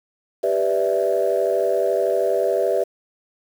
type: chord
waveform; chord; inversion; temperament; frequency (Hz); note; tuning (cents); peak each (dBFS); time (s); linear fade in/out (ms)
sine; E minor seventh; first; equal; 392 / 493.9 / 587.3 / 659.3; G4 / B4 / D5 / E5; 0 / 0 / 0 / 0; -22; 0.43-2.84; 10
effects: tanh soft clip ceiling -9 dBFS + 7-bit